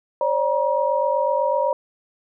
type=tone cluster; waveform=sine; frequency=539 / 587 / 953 Hz; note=C#5 / D5 / A#5; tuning=-49 / -1 / +38 cents; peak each=-22 dBFS; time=0.21-1.73 s; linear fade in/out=2 ms; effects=none